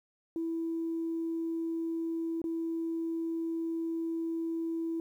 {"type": "tone with dropouts", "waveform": "sine", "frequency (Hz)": 329.6, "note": "E4", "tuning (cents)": 0, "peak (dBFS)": -30, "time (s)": [0.36, 5], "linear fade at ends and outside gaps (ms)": 1, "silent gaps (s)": [2.417, 2.441], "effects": ["tanh soft clip ceiling -26 dBFS", "11-bit"]}